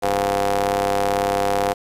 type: ring-modulated tone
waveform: sawtooth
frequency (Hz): 98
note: G2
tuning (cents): 0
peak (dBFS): -11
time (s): 0.02-1.74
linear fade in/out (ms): 20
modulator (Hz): 607
effects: resampled to 32000 Hz + 7-bit